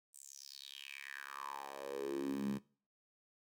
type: tone with high-pass filter sweep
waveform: 10% pulse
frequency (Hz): 69.3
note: C#2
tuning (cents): 0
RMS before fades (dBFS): -44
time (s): 0.13-2.59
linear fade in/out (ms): 20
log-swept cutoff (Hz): 8700 to 170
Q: 5.7
effects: noise-tail reverb RT60 0.4 s tail -20 dB re dry